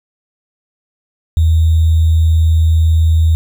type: tone with sample-and-hold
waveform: sine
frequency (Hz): 80.9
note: E2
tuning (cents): -32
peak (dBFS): -7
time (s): 1.37-3.35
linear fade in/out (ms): 0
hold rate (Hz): 3675
effects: none